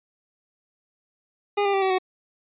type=tone with pitch steps; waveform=25% pulse; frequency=408 / 398.7 / 389.6 / 380.7 / 372 Hz; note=G#4 / G4 / G4 / F#4 / F#4; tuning=-31 / +29 / -11 / +49 / +9 cents; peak=-16 dBFS; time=1.57-1.985 s; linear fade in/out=10 ms; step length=83 ms; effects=resampled to 8000 Hz